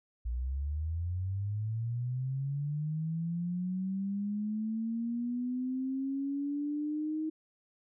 sine linear sweep, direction up, 57 to 315.5 Hz, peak -31 dBFS, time 0.25-7.3 s, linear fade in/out 10 ms, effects none

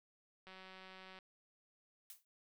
click train, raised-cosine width 0.3 ms, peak -39 dBFS, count 136, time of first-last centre 0.47-1.188 s, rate 188 Hz
blue noise with exponential decay, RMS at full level -49 dBFS, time 2.1-2.25 s, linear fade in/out 1 ms, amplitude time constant 32 ms
effects none

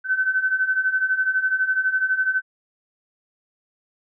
sine beating tone pair, 1517 / 1529 Hz, F#6 / G6, +43 / -44 cents, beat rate 12 Hz, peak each -24 / -20 dBFS, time 0.04-2.42 s, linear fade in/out 50 ms, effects none

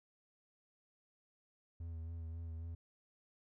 triangle tone with vibrato, 82.41 Hz, E2, in tune, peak -40 dBFS, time 1.8-2.75 s, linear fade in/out 5 ms, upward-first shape sine, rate 3.7 Hz, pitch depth 31 cents each way, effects none

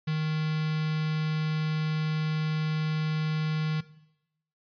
square tone with notch filter, 155.56 Hz, D#3, in tune, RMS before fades -28 dBFS, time 0.07-3.81 s, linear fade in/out 10 ms, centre 610 Hz, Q 0.53, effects noise-tail reverb RT60 0.8 s tail -17 dB re dry + resampled to 11025 Hz

